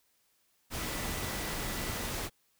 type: tone in noise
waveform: sine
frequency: 1975.5 Hz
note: B6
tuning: in tune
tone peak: -47 dBFS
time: 0.77-2.1 s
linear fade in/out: 50 ms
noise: pink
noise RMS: -36 dBFS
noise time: 0.7-2.3 s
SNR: -14 dB
effects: white hiss -72 dBFS RMS until 2.59 s